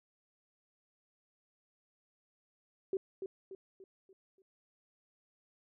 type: tone with echo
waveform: sine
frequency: 383.2 Hz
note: G4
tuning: 39 cents flat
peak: -30 dBFS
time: 2.93-2.97 s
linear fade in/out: 2 ms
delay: 290 ms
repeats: 5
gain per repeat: -7 dB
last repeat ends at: 4.42 s
effects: none